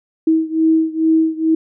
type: beating tone pair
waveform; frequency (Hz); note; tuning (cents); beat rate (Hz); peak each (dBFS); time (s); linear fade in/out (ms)
sine; 320 / 322.3; D#4 / E4; +49 / -39; 2.3; -14 / -16; 0.27-1.55; 5
effects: none